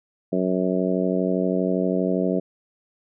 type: harmonic tone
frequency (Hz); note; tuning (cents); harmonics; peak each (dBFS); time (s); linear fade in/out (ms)
92.5; F#2; 0; 2 / 3 / 4 / 5 / 6 / 7; -24 / -26 / -27 / -28 / -29 / -29; 0.32-2.4; 10
effects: none